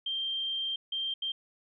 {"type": "tone bursts at uneven times", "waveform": "sine", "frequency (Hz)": 3166, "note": "G7", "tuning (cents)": 17, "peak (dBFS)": -30, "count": 3, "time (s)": [[0.06, 0.76], [0.92, 1.14], [1.22, 1.32]], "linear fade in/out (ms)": 5, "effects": []}